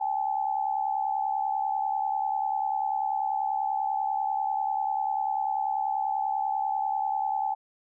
sine tone pair together, 788 / 858.2 Hz, G5 / A5, +9 / -43 cents, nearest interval minor second, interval 148 cents, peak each -28 dBFS, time 0-7.55 s, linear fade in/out 20 ms, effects none

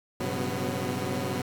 15% pulse tone cluster, 98.5 / 123.2 / 137.4 / 182.5 / 250.5 Hz, G2 / B2 / C#3 / F#3 / B3, +9 / -4 / -15 / -24 / +25 cents, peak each -29 dBFS, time 0.2-1.42 s, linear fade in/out 5 ms, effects 8-bit

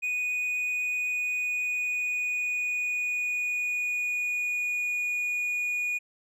triangle tone with pitch glide, 2477 to 2454 Hz, D#7 to D#7, -8 to -25 cents, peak -25 dBFS, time 0.02-5.99 s, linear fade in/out 20 ms, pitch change -17 cents, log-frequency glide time 1.01-5.04 s, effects none

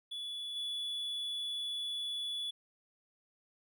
triangle tone with level steps, 3427 Hz, A7, 46 cents flat, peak -37 / -34 dBFS, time 0.11-2.51 s, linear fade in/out 10 ms, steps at 0.55 s, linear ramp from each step 20 ms, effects none

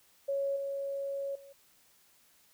sine tone with level steps, 554.4 Hz, C#5, in tune, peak -29 / -33 / -50 dBFS, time 0.28-1.53 s, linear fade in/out 10 ms, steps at 0.56 / 1.35 s, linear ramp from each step 5 ms, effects white hiss -65 dBFS RMS until 2.53 s

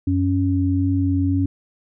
sine tone pair together, 93.04 / 277.2 Hz, F#2 / C#4, +10 / 0 cents, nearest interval octave + perfect fifth, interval 1890 cents, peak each -19 dBFS, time 0.07-1.46 s, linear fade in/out 5 ms, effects none

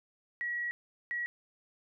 sine tone bursts at uneven times, 1918 Hz, A#6, 49 cents sharp, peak -32 dBFS, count 2, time 0.41-0.71 / 1.11-1.26 s, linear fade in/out 0 ms, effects none

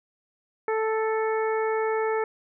harmonic tone, 440 Hz, A4, in tune, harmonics 1 / 2 / 3 / 4 / 5, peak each -24 / -30 / -34 / -36 / -38 dBFS, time 0.68-2.24 s, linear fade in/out 2 ms, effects none

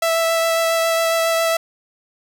sawtooth tone with vibrato, 659.3 Hz, E5, in tune, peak -12 dBFS, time 0.02-1.57 s, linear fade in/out 5 ms, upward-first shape sine, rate 7.3 Hz, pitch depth 10 cents each way, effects none

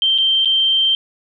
sine tone with dropouts, 3138 Hz, G7, 1 cent sharp, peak -12 dBFS, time 0.02-0.95 s, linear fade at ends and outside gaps 1 ms, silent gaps 0.179-0.184 / 0.448-0.456 s, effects none

